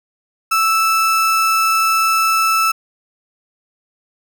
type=tone; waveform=35% pulse; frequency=1317 Hz; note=E6; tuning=2 cents flat; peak=-11 dBFS; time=0.51-2.72 s; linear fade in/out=10 ms; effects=none